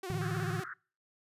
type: tone with vibrato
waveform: sawtooth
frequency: 370 Hz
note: F#4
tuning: in tune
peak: -34 dBFS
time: 0.03-0.64 s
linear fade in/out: 5 ms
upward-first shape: sine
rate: 16 Hz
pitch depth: 84 cents each way
type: chord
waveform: sine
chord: A suspended fourth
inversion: none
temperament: equal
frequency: 110 / 146.83 / 164.81 Hz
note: A2 / D3 / E3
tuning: 0 / 0 / 0 cents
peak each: -37 dBFS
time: 0.1-0.6 s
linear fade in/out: 0 ms
type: clicks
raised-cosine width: 0.5 ms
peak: -30 dBFS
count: 9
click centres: 0.106 / 0.143 / 0.174 / 0.213 / 0.309 / 0.367 / 0.4 / 0.432 / 0.505 s
type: band-pass noise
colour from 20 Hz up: pink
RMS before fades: -44 dBFS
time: 0.21-0.74 s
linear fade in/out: 5 ms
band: 1200 to 1800 Hz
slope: 96 dB/octave
effects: noise-tail reverb RT60 0.4 s tail -25 dB re dry + resampled to 32000 Hz